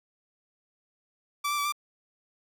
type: tone with pitch steps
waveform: sawtooth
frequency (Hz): 1160 / 1176 / 1152 / 1183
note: D6 / D6 / D6 / D6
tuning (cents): -22 / +2 / -34 / +12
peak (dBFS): -23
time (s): 1.44-1.724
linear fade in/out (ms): 10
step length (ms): 71
effects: none